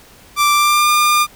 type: tone with pitch glide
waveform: sawtooth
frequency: 1174.7 to 1202.9 Hz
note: D6 to D6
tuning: 0 to +41 cents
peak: -7 dBFS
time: 0.36-1.27 s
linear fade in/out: 50 ms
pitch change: +41 cents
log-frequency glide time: 0.53-0.89 s
effects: pink hiss -44 dBFS RMS until 1.35 s